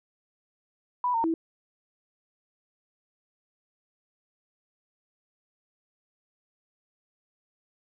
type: tone with pitch steps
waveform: sine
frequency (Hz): 987 / 914 / 326.9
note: B5 / A#5 / E4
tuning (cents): -1 / -34 / -14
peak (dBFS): -23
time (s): 1.04-1.34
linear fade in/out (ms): 2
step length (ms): 100
effects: none